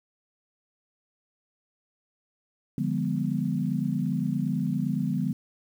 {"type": "chord", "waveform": "sine", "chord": "D diminished seventh", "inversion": "none", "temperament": "equal with one note detuned", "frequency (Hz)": [146.83, 174.61, 204.3, 246.9], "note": ["D3", "F3", "Ab3", "Cb4"], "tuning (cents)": [0, 0, -28, 0], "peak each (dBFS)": -30, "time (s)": [2.78, 5.33], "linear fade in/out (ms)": 2, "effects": ["9-bit"]}